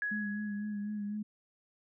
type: tone with exponential decay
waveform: sine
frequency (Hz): 1674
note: G#6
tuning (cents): +13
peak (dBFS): -30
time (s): 0.02-1.17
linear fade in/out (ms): 1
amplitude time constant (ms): 250
type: tone with vibrato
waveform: sine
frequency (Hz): 207.7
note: G#3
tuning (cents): 0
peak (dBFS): -34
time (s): 0.11-1.23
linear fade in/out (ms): 10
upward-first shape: sine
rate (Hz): 4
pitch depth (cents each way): 36
effects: none